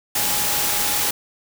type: tone in noise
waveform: sine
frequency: 829 Hz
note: G#5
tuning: 3 cents flat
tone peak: -32 dBFS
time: 0.15-1.11 s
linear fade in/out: 5 ms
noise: white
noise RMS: -21 dBFS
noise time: 0.15-1.11 s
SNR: -14 dB
effects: none